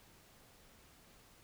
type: silence
effects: pink hiss -63 dBFS RMS until 1.43 s